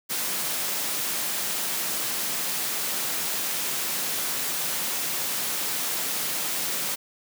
white high-pass noise, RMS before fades -28 dBFS, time 0.09-6.96 s, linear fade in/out 20 ms, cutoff 130 Hz, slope 48 dB/octave, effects none

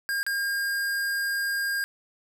square tone with dropouts, 1613 Hz, G6, 49 cents sharp, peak -26 dBFS, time 0.09-1.84 s, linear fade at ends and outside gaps 0 ms, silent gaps 0.23-0.265 s, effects none

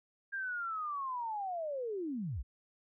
sine linear sweep, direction down, 1616 to 43.65 Hz, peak -35 dBFS, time 0.32-2.43 s, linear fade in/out 20 ms, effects none

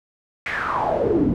brown noise with band-pass filter sweep, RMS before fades -21 dBFS, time 0.46-1.34 s, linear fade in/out 2 ms, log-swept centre 2200 to 230 Hz, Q 5.4, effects none

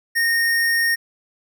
square tone, 1847 Hz, A#6, 16 cents flat, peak -17 dBFS, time 0.15-0.96 s, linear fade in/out 20 ms, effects none

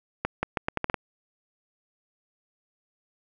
accelerating click train, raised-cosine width 0.5 ms, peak -10 dBFS, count 8, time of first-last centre 0.25-0.943 s, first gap 180 ms, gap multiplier 0.79, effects none

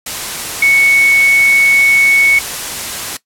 sine tone in noise, 2217 Hz, C#7, in tune, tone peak -6 dBFS, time 0.62-2.39 s, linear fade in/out 5 ms, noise white, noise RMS -21 dBFS, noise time 0.06-3.17 s, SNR +12 dB, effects noise-tail reverb RT60 0.1 s tail -18 dB re dry + low-pass 12000 Hz 12 dB/octave

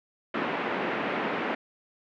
pink band-pass noise, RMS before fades -30 dBFS, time 0.34-1.55 s, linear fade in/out 5 ms, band 210 to 2500 Hz, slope 24 dB/octave, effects none

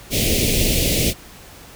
pink band-stop noise, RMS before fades -18 dBFS, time 0.1-1.14 s, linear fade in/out 50 ms, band 620 to 2200 Hz, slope 48 dB/octave, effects pink hiss -42 dBFS RMS until 1.75 s

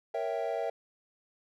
triangle chord, A# diminished seventh, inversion none, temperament equal, 466.2 / 554.4 / 659.3 / 784 Hz, A#4 / C#5 / E5 / G5, 0 / 0 / 0 / 0 cents, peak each -34 / -35 / -32 / -36 dBFS, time 0.14-0.7 s, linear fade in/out 5 ms, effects none

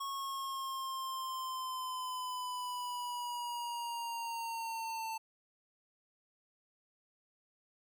square linear sweep, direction down, 1100 to 890 Hz, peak -38 dBFS, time 0-5.18 s, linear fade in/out 10 ms, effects none

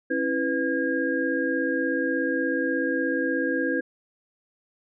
sine tone cluster, 272.8 / 329.4 / 497.9 / 1627 Hz, C#4 / E4 / B4 / G#6, -28 / -1 / +14 / -36 cents, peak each -28 dBFS, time 0.1-3.81 s, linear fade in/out 10 ms, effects none

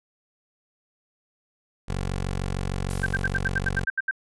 15% pulse tone, 46.59 Hz, F#1, 13 cents sharp, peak -20 dBFS, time 1.88-3.85 s, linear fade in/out 10 ms
violet noise with exponential decay, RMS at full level -33 dBFS, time 2.9-3.55 s, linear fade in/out 0 ms, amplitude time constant 140 ms
sine tone bursts, 1568 Hz, G6, in tune, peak -21 dBFS, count 11, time 3.03-4.111 s, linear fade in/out 5 ms, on 31 ms, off 74 ms
effects resampled to 24000 Hz

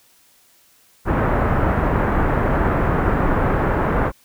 pink low-pass noise, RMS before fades -18 dBFS, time 1.05-4.12 s, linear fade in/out 50 ms, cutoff 1600 Hz, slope 24 dB/octave, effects white hiss -55 dBFS RMS until 4.24 s

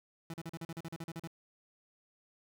30% pulse tone bursts, 164.81 Hz, E3, in tune, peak -37 dBFS, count 13, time 0.3-1.274 s, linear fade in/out 2 ms, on 38 ms, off 40 ms, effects none

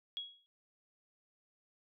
sine tone with exponential decay, 3322 Hz, G#7, in tune, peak -35 dBFS, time 0.17-0.46 s, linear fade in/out 0 ms, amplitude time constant 62 ms, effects none

